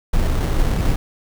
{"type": "noise with sample-and-hold", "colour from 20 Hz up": "brown", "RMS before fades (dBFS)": -17, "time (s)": [0.13, 0.96], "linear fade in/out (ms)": 5, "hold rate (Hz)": 2450, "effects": []}